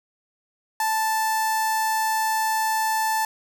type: tone with notch filter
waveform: sawtooth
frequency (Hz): 880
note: A5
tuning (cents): 0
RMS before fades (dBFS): -23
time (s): 0.8-3.25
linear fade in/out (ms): 2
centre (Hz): 3100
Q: 1.1
effects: none